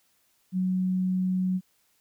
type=tone; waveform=sine; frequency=185.1 Hz; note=F#3; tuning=1 cent sharp; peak=-23 dBFS; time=0.52-1.61 s; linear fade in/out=50 ms; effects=white hiss -68 dBFS RMS until 2 s